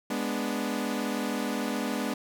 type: chord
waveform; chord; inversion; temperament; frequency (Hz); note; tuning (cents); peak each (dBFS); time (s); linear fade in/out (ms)
sawtooth; G# diminished; none; equal; 207.7 / 246.9 / 293.7; G#3 / B3 / D4; 0 / 0 / 0; -29 / -28 / -30; 0.1-2.14; 5
effects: none